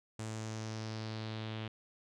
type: tone with low-pass filter sweep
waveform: sawtooth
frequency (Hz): 110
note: A2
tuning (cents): 0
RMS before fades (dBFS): -41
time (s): 0.19-1.68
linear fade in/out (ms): 5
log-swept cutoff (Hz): 8000 to 3200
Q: 3
effects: none